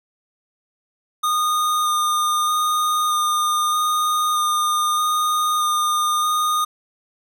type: tone with vibrato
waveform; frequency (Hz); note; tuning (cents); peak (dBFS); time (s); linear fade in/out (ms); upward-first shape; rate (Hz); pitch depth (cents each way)
square; 1223; D#6; -30; -18; 1.23-6.65; 10; square; 0.8; 9
effects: none